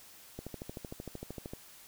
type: click train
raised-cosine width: 2 ms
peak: -27 dBFS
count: 16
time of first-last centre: 0.39-1.535 s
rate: 13.1 Hz
effects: white hiss -55 dBFS RMS until 1.87 s